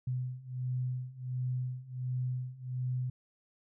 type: beating tone pair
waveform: sine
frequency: 125.8 / 127.2 Hz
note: B2 / C3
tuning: +32 / -48 cents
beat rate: 1.4 Hz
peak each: -37 / -35 dBFS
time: 0.07-3.1 s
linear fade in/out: 5 ms
effects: none